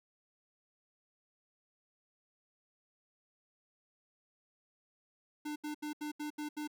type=tone bursts; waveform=square; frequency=299.4 Hz; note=D4; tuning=33 cents sharp; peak=-38 dBFS; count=7; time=5.45-6.676 s; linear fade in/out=10 ms; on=110 ms; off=76 ms; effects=none